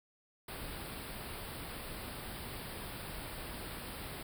pink band-stop noise, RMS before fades -44 dBFS, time 0.48-4.23 s, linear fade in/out 5 ms, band 5000 to 8300 Hz, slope 96 dB/octave, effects none

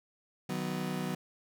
35% pulse chord, B major, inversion first, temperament just, 154.34 / 185.21 / 246.9 Hz, D#3 / F#3 / B3, -14 / +2 / 0 cents, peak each -37 / -34 / -37 dBFS, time 0.49-1.15 s, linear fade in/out 5 ms, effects none

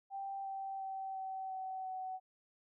sine tone with pitch steps, 784 / 777.2 / 770.5 / 763.9 / 757.3 / 750.8 Hz, G5 / G5 / G5 / G5 / F#5 / F#5, 0 / -15 / -30 / -45 / +40 / +25 cents, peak -39 dBFS, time 0.1-2.2 s, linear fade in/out 50 ms, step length 350 ms, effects none

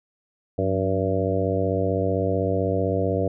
harmonic tone with a mistuned harmonic, 95.7 Hz, G2, 41 cents flat, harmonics 1 / 2 / 3 / 4 / 5 / 6 / 7, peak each -26 / -30 / -29 / -30 / -26 / -28 / -30 dBFS, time 0.58-3.28 s, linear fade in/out 5 ms, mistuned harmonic 2, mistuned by -82 cents, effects none

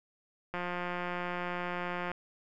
click train, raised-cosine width 0.5 ms, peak -21 dBFS, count 280, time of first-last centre 0.54-2.116 s, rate 177 Hz, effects none

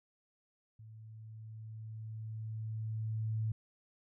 sine tone with level ramp, 110 Hz, A2, in tune, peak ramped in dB -50 to -31 dBFS, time 0.79-3.52 s, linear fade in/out 5 ms, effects none

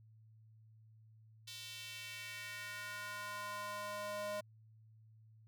square tone with high-pass filter sweep, 206.1 Hz, G#3, 13 cents flat, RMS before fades -45 dBFS, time 1.47-4.41 s, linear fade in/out 10 ms, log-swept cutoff 3600 to 590 Hz, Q 2.1, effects added 110 Hz sine -60 dBFS peak until 5.47 s

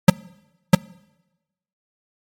square tone with echo, 182 Hz, F#3, 28 cents flat, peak -4 dBFS, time 0.08-0.1 s, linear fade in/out 5 ms, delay 650 ms, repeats 1, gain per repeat -2 dB, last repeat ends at 0.75 s, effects noise-tail reverb RT60 1.0 s tail -24 dB re dry + MP3 64 kbps

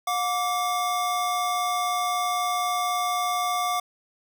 square tone pair together, 719 / 1163.7 Hz, F#5 / D6, -50 / -16 cents, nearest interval minor sixth, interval 834 cents, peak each -27 dBFS, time 0.07-3.8 s, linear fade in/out 5 ms, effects none

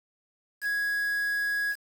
triangle tone with quantisation, 1661.2 Hz, G#6, in tune, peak -24 dBFS, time 0.61-1.76 s, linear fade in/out 50 ms, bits 7, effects none

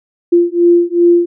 sine beating tone pair, 344.7 / 347.3 Hz, F4 / F4, -23 / -10 cents, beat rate 2.6 Hz, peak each -10 dBFS, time 0.32-1.26 s, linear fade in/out 10 ms, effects none

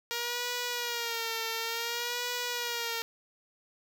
5% pulse tone with vibrato, 470 Hz, A#4, 14 cents sharp, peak -20 dBFS, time 0.11-3.02 s, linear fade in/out 0 ms, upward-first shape sine, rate 0.56 Hz, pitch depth 66 cents each way, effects none

